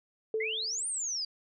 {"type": "tone with exponential decay", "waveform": "sine", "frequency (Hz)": 439.3, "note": "A4", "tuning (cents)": -3, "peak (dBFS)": -26, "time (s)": [0.34, 0.85], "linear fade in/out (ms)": 2, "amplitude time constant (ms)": 110}
{"type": "exponential two-way sweep", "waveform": "sine", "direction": "up then down", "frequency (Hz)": [1975, 9290, 4703], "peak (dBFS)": -31, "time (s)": [0.4, 1.25], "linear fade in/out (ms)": 5, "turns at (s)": 0.87}
{"effects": []}